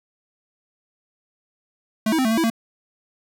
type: tone with pitch steps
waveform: square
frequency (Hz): 218.1 / 321.4 / 260.1 / 221 / 225.3 / 328.5 / 227.2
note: A3 / E4 / C4 / A3 / A3 / E4 / A#3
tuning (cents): -15 / -44 / -10 / +8 / +41 / -6 / -44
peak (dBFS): -18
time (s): 2.06-2.501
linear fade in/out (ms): 5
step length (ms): 63
effects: 10-bit